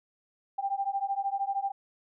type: beating tone pair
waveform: sine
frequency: 784 / 797 Hz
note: G5 / G5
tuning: 0 / +28 cents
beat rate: 13 Hz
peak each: -31 dBFS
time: 0.58-1.72 s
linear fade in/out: 10 ms
effects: none